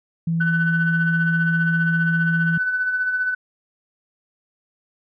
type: tone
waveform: sine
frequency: 165.8 Hz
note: E3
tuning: 10 cents sharp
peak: -18 dBFS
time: 0.27-2.58 s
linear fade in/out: 5 ms
type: tone with tremolo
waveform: sine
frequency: 1500 Hz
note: F#6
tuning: 23 cents sharp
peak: -17 dBFS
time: 0.4-3.35 s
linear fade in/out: 10 ms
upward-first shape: sine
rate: 15 Hz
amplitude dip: 45%
effects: tanh soft clip ceiling -9 dBFS